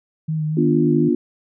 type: tone with vibrato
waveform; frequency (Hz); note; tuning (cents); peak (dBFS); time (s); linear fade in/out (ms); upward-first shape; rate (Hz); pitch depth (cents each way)
sine; 155.56; D#3; 0; -19; 0.28-1.09; 10; sine; 4.2; 27
type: chord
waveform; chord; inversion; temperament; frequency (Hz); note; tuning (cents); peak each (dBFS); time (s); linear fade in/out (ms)
sine; B diminished; none; equal with one note detuned; 243.4 / 293.7 / 349.2; B3 / D4 / F4; -25 / 0 / 0; -19; 0.57-1.15; 5
effects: none